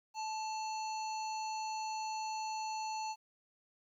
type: harmonic tone with a mistuned harmonic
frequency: 870 Hz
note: A5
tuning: 20 cents flat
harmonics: 1 / 3 / 5 / 7 / 8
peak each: -37 / -49 / -48 / -52 / -54 dBFS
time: 0.14-3.16 s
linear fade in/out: 50 ms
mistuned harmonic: 3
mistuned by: +45 cents
effects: 12-bit